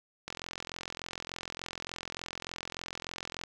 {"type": "click train", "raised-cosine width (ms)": 0.2, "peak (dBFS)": -20, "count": 138, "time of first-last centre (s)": [0.28, 3.437], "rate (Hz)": 43.4, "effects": []}